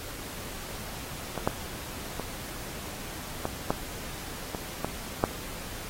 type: clicks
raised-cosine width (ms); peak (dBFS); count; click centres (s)
1; -17 / -9 / -19 / -14 / -10 / -18 / -15 / -7; 8; 1.377 / 1.475 / 2.197 / 3.454 / 3.705 / 4.548 / 4.846 / 5.239
effects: pink hiss -40 dBFS RMS until 5.89 s + AAC 48 kbps